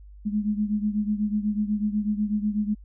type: beating tone pair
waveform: sine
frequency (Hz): 207.7 / 215.8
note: G#3 / A3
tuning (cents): 0 / -33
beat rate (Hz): 8.1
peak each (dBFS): -24 / -28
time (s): 0.25-2.75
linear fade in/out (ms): 20
effects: added 50 Hz sine -43 dBFS peak until 2.84 s